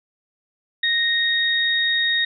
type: tone pair together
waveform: sine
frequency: 1864.7 / 3729 Hz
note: A#6 / A#7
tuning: 0 / 0 cents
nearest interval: octave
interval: 1200 cents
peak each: -20 dBFS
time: 0.83-2.25 s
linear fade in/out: 5 ms
effects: none